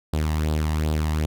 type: tone with flanger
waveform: sawtooth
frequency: 77.2 Hz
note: D#2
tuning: 13 cents flat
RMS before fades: -23 dBFS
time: 0.13-1.26 s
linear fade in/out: 5 ms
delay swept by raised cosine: 0.23 to 1.07 ms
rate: 2.6 Hz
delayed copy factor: +0.6
effects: none